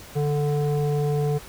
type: tone with low-pass filter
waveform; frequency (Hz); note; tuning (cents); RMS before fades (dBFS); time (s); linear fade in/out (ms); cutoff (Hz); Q
square; 146.8; D3; 0; -23; 0.15-1.39; 20; 570; 3.1
effects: pink hiss -43 dBFS RMS until 1.48 s